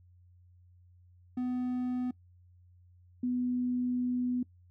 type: tone pair in turn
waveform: triangle / sine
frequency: 250 / 248.1 Hz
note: B3 / B3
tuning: +21 / +8 cents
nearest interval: unison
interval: 13 cents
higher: first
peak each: -28 dBFS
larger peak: neither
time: 1.37-2.11 / 3.23-4.43 s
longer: second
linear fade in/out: 5 ms
effects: noise-tail reverb RT60 0.1 s tail -21 dB re dry + added 89 Hz sine -57 dBFS peak until 4.7 s